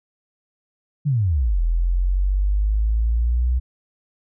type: exponential two-way sweep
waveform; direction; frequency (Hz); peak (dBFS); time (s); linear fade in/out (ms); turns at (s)
sine; down then up; 155.56 to 41.2 to 62.8; -16; 1.05-3.6; 20; 1.61
effects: none